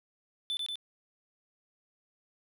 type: tone with echo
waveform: triangle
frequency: 3515 Hz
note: A7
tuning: 2 cents flat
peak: -29 dBFS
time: 0.5-0.57 s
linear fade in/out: 0 ms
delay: 93 ms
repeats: 2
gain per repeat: -2 dB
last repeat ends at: 0.756 s
effects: none